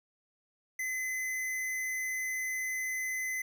square tone, 2034 Hz, C7, 50 cents flat, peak -33 dBFS, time 0.79-3.42 s, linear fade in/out 5 ms, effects none

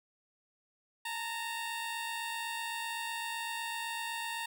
15% pulse tone pair together, 874.1 / 922 Hz, A5 / A#5, -12 / -19 cents, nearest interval minor second, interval 93 cents, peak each -38 / -30 dBFS, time 1.05-4.46 s, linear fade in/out 5 ms, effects none

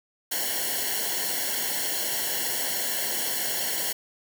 white noise with comb filter, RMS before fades -28 dBFS, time 0.31-3.93 s, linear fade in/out 10 ms, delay 0.81 ms, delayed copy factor -0.9, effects none

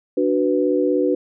sine chord, B minor, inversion first, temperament equal, 293.7 / 370 / 493.9 Hz, D4 / F#4 / B4, 0 / 0 / 0 cents, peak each -20 dBFS, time 0.17-1.15 s, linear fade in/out 5 ms, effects none

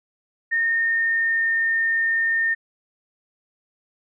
sine tone with pitch glide, 1833 to 1821.4 Hz, A#6 to A#6, -30 to -41 cents, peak -18 dBFS, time 0.51-2.55 s, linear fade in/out 20 ms, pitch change -11 cents, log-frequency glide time 0.69-1.53 s, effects none

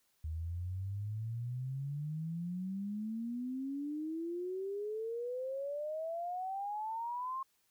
sine exponential sweep, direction up, 77.3 to 1075 Hz, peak -36 dBFS, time 0.24-7.43 s, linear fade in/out 5 ms, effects white hiss -75 dBFS RMS until 7.7 s

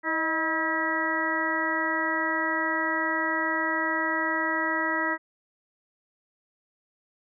harmonic tone with a mistuned harmonic, 322.4 Hz, E4, 38 cents flat, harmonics 1 / 2 / 3 / 4 / 5 / 6, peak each -32 / -34 / -32 / -32 / -32 / -28 dBFS, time 0.03-5.18 s, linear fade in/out 50 ms, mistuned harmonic 2, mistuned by -53 cents, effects none

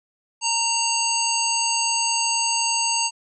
harmonic tone with a mistuned harmonic, 923 Hz, A#5, 17 cents flat, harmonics 1 / 3 / 5 / 7 / 9, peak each -26 / -26 / -26 / -26 / -26 dBFS, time 0.41-3.11 s, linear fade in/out 50 ms, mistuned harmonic 9, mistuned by -59 cents, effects none

